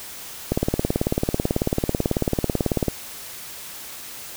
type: click train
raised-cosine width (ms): 2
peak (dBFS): -6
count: 44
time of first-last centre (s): 0.52-2.883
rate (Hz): 18.2
effects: white hiss -37 dBFS RMS until 4.36 s